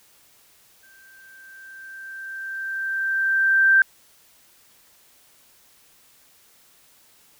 sine tone with exponential growth, 1568 Hz, G6, in tune, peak -11 dBFS, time 0.83-3.82 s, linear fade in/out 2 ms, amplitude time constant 650 ms, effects white hiss -56 dBFS RMS until 7.39 s

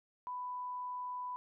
sine tone, 994 Hz, B5, 11 cents sharp, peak -38 dBFS, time 0.27-1.36 s, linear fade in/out 0 ms, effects none

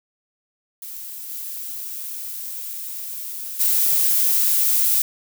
violet noise with level steps, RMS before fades -34 / -31 / -18 dBFS, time 0.82-5.02 s, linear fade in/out 2 ms, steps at 1.28 / 3.59 s, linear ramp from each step 20 ms, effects none

